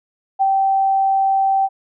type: tone with ADSR envelope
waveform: sine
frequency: 777 Hz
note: G5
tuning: 16 cents flat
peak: -11 dBFS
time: 0.39-1.69 s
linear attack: 28 ms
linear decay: 29 ms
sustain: -2 dB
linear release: 44 ms
effects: none